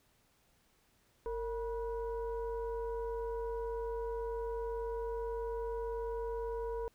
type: tone with frequency modulation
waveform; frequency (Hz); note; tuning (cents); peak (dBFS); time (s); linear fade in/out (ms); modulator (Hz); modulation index
sine; 459.9; A#4; -23; -35; 1.26-6.88; 0; 509; 0.72
effects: pink hiss -71 dBFS RMS until 6.94 s